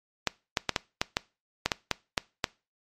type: clicks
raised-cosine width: 0.2 ms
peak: -6 dBFS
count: 11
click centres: 0.273 / 0.572 / 0.693 / 0.762 / 1.015 / 1.169 / 1.66 / 1.718 / 1.913 / 2.178 / 2.442 s
effects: noise-tail reverb RT60 0.3 s tail -22 dB re dry + MP3 64 kbps